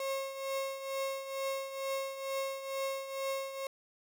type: tone with tremolo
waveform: 35% pulse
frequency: 541 Hz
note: C#5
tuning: 42 cents flat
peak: -30 dBFS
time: 0-3.67 s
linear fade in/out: 2 ms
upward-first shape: triangle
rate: 2.2 Hz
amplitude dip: 70%
effects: none